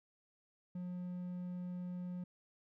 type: tone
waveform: triangle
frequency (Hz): 179.2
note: F3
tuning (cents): +45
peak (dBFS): -38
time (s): 0.75-2.24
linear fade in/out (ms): 5
effects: none